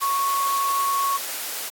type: tone in noise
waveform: sine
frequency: 1106 Hz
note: C#6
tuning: 4 cents flat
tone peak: -20 dBFS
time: 0.01-1.18 s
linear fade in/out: 20 ms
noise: white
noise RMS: -30 dBFS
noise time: 0-1.7 s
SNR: +7 dB
effects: high-pass 400 Hz 12 dB/octave + AAC 64 kbps